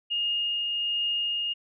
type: tone with tremolo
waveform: sine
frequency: 2843 Hz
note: F7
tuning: 30 cents sharp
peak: -24 dBFS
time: 0.1-1.54 s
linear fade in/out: 20 ms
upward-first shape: triangle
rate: 1.3 Hz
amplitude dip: 25%
effects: none